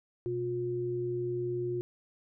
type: tone pair together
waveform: sine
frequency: 125.4 / 356.9 Hz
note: B2 / F4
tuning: +27 / +38 cents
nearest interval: octave + tritone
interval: 1811 cents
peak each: -37 / -31 dBFS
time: 0.26-1.81 s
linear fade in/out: 0 ms
effects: none